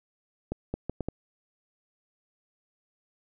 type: accelerating click train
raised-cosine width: 2 ms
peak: -17 dBFS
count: 5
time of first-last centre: 0.52-1.086 s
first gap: 220 ms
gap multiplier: 0.71
effects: none